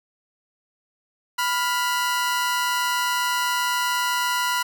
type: tone pair together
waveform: sawtooth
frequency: 987.8 / 1407.9 Hz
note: B5 / F6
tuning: 0 / +14 cents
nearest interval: tritone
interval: 614 cents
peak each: -19 / -22 dBFS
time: 1.38-4.63 s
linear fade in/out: 10 ms
effects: none